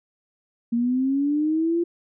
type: linear sweep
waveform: sine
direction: up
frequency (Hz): 230.9 to 346.2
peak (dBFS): -19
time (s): 0.72-1.84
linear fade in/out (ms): 10
effects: none